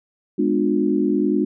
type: chord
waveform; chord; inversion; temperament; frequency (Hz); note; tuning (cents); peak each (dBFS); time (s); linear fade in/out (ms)
sine; G# diminished seventh; none; just; 207.7 / 249.2 / 299 / 358.8; G#3 / B3 / D4 / F4; 0 / +16 / +31 / +47; -22 / -24 / -20 / -22; 0.38-1.45; 10
effects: none